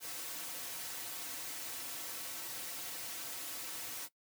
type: noise with comb filter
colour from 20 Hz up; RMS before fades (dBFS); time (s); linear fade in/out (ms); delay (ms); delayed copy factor
white; -43; 0-4.09; 50; 4.9; -0.75
effects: noise-tail reverb RT60 0.1 s tail -19 dB re dry + high-pass 150 Hz 12 dB/octave